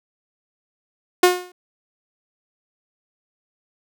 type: tone with exponential decay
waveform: sawtooth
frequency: 360 Hz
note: F#4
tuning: 47 cents flat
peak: -4 dBFS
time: 1.23-1.52 s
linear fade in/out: 5 ms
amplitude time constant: 62 ms
effects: none